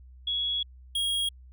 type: tone pair in turn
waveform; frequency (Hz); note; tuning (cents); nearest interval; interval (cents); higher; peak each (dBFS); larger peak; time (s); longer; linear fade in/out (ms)
sine / square; 3349 / 3284; G#7 / G#7; +14 / -20; unison; 34; first; -26; neither; 0.27-0.63 / 0.95-1.29; first; 5
effects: added 63 Hz sine -47 dBFS peak until 1.52 s